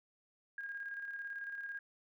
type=tone with tremolo; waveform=sine; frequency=1626 Hz; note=G#6; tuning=37 cents flat; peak=-39 dBFS; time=0.58-1.79 s; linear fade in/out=2 ms; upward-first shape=square; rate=18 Hz; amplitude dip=40%; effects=none